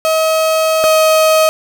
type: tone pair in turn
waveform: 35% pulse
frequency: 637 / 631.5 Hz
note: D#5 / D#5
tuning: +41 / +26 cents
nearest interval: unison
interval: 15 cents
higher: first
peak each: -9 / -6 dBFS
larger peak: second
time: 0.05-0.84 / 0.84-1.49 s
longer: first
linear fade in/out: 0 ms
effects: none